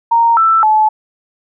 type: tone with pitch steps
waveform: sine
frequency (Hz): 928 / 1327 / 863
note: A#5 / E6 / A5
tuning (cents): -8 / +11 / -34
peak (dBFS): -7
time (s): 0.11-0.89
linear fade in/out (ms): 10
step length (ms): 260
effects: none